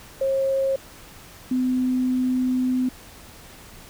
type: tone pair in turn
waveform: sine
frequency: 539 / 254.4 Hz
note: C#5 / C4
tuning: -49 / -48 cents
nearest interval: octave + minor second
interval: 1299 cents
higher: first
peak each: -19 dBFS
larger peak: neither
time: 0.21-0.76 / 1.51-2.89 s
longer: second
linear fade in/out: 5 ms
effects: pink hiss -45 dBFS RMS until 3.89 s